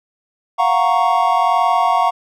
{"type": "chord", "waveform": "triangle", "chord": "Gb major seventh", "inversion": "third", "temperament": "equal", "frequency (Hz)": [698.5, 740, 932.3, 1108.7], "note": ["F5", "Gb5", "Bb5", "Db6"], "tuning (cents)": [0, 0, 0, 0], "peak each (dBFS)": -16, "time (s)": [0.58, 2.11], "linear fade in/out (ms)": 20, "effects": []}